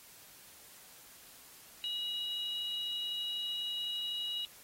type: tone pair together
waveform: sine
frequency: 2900 / 3832 Hz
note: F#7 / A#7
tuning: -35 / +47 cents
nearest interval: perfect fourth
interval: 482 cents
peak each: -36 / -39 dBFS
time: 1.84-4.45 s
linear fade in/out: 0 ms
effects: white hiss -56 dBFS RMS until 4.63 s + AAC 48 kbps